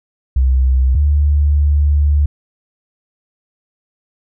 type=tone pair in turn; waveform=sine; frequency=64.8 / 73.05 Hz; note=C2 / D2; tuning=-16 / -9 cents; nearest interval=major second; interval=207 cents; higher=second; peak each=-9 dBFS; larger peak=neither; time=0.36-0.95 / 0.95-2.26 s; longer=second; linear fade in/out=5 ms; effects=none